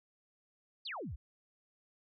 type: exponential sweep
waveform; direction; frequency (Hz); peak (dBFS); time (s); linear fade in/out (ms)
sine; down; 5030 to 51.91; -39; 0.85-1.16; 10
effects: none